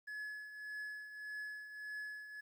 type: tone with tremolo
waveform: triangle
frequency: 1702 Hz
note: G#6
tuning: 42 cents sharp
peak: -39 dBFS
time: 0.07-2.41 s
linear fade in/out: 10 ms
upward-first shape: triangle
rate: 1.7 Hz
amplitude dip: 65%
effects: 12-bit